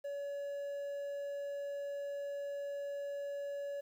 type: tone with quantisation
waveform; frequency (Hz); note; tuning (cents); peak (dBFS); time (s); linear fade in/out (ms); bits
triangle; 567; C#5; +39; -36; 0.04-3.81; 10; 11
effects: none